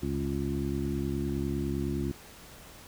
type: harmonic tone with a mistuned harmonic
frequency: 69.8 Hz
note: C#2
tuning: 13 cents sharp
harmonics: 1 / 2 / 3 / 4 / 5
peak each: -35 / -35 / -35 / -35 / -35 dBFS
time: 0.02-2.12 s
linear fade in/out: 10 ms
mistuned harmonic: 1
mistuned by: +69 cents
effects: pink hiss -50 dBFS RMS until 2.87 s